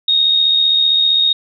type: tone with amplitude modulation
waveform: sine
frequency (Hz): 3729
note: A#7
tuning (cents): 0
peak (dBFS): -8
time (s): 0.08-1.33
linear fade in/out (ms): 5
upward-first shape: sine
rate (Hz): 75.4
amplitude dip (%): 45
effects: none